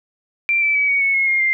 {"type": "tone with pitch steps", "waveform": "sine", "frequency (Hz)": [2359, 2320, 2281, 2243, 2206, 2169, 2133, 2098], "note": ["D7", "D7", "C#7", "C#7", "C#7", "C#7", "C7", "C7"], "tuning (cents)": [7, -22, 49, 20, -9, -38, 33, 4], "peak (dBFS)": -14, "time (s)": [0.49, 1.53], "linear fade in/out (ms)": 0, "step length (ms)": 130, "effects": []}